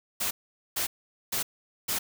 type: noise bursts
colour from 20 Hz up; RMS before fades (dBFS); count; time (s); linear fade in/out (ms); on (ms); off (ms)
white; -29; 4; 0.2-1.99; 10; 110; 450
effects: none